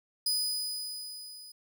sawtooth tone with level ramp, 4978 Hz, D#8, in tune, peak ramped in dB -23 to -44 dBFS, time 0.26-1.52 s, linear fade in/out 5 ms, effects none

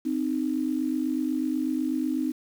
sine tone pair together, 260.1 / 308.2 Hz, C4 / D#4, -10 / -16 cents, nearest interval minor third, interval 294 cents, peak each -27 dBFS, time 0.05-2.32 s, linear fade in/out 10 ms, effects 8-bit

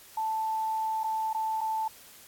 sine tone with dropouts, 880 Hz, A5, in tune, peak -27 dBFS, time 0.17-1.88 s, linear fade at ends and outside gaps 5 ms, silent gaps 1.034-1.041 / 1.331-1.346 / 1.608-1.612 s, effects white hiss -52 dBFS RMS until 2.27 s + AAC 64 kbps

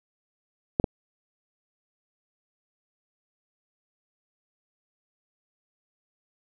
clicks, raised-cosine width 2 ms, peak -8 dBFS, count 2, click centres 0.799 / 0.842 s, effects none

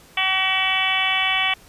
harmonic tone with a mistuned harmonic, 379.5 Hz, F#4, 44 cents sharp, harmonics 2 / 3 / 4 / 5 / 6 / 7 / 8 / 9, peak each -27 / -28 / -34 / -27 / -23 / -26 / -24 / -28 dBFS, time 0.17-1.54 s, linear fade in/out 5 ms, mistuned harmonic 8, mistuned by -16 cents, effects pink hiss -49 dBFS RMS until 1.68 s + resampled to 32000 Hz

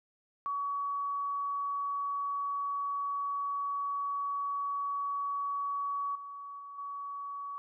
sine tone with level steps, 1130 Hz, C#6, 33 cents sharp, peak -31 / -41 / -43 / -37 dBFS, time 0.46-7.58 s, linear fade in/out 0 ms, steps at 6.15 / 6.59 / 6.78 s, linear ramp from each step 5 ms, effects none

